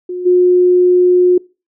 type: tone with level steps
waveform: sine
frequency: 360 Hz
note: F#4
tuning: 47 cents flat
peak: -19 / -6 dBFS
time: 0.09-1.38 s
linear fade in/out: 5 ms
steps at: 0.25 s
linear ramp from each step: 20 ms
effects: noise-tail reverb RT60 0.3 s tail -23 dB re dry